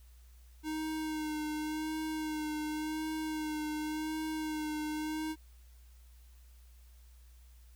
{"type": "tone with vibrato", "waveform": "square", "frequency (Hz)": 309.2, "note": "D#4", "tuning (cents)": -11, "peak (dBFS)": -35, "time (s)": [0.63, 5.36], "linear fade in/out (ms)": 50, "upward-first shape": "sine", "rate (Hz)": 0.9, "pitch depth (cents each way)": 25, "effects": ["added 60 Hz sine -54 dBFS peak until 7.75 s", "white hiss -68 dBFS RMS until 7.75 s"]}